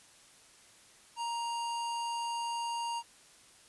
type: tone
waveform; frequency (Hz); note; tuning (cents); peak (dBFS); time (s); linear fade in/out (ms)
square; 936; A#5; +7; -34; 1.16-3.03; 50
effects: white hiss -59 dBFS RMS until 3.68 s + resampled to 24000 Hz